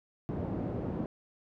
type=band-pass noise; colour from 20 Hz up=pink; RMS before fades=-35 dBFS; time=0.29-1.06 s; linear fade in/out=0 ms; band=100 to 460 Hz; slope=12 dB/octave; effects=none